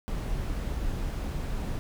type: noise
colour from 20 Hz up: brown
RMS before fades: -31 dBFS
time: 0.08-1.79 s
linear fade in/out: 0 ms
effects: none